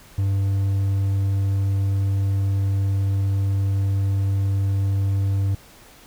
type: tone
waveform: triangle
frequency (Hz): 98.1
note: G2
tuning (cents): +2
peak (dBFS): -16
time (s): 0.18-5.55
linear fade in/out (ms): 5
effects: pink hiss -48 dBFS RMS until 6.06 s